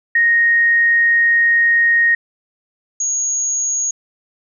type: tone pair in turn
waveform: sine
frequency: 1864.7 / 6645 Hz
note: A#6 / G#8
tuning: 0 / 0 cents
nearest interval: octave + minor seventh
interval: 2200 cents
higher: second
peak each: -10 / -16 dBFS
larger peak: first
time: 0.15-2.15 / 3-3.91 s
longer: first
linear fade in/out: 5 ms
effects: none